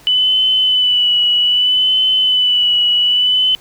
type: tone with vibrato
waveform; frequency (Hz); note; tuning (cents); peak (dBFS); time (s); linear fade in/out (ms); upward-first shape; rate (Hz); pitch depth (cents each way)
sine; 2986; F#7; +15; -10; 0.07-3.55; 0; sine; 0.63; 32
effects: pink hiss -44 dBFS RMS until 3.6 s